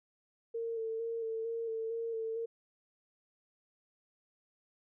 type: tone with vibrato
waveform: sine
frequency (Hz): 453.6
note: A#4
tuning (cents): -47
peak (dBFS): -34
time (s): 0.54-2.46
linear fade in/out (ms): 10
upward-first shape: square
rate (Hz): 2.2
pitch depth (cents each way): 22
effects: none